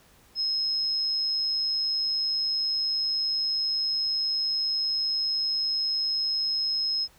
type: tone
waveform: sine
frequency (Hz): 5150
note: E8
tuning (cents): -41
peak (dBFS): -24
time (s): 0.35-7.08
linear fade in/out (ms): 50
effects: pink hiss -58 dBFS RMS until 7.18 s